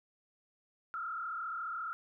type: tone with frequency modulation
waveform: sine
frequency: 1342 Hz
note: E6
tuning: 31 cents sharp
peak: -36 dBFS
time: 0.94-1.93 s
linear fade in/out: 0 ms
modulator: 34.4 Hz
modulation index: 2
effects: none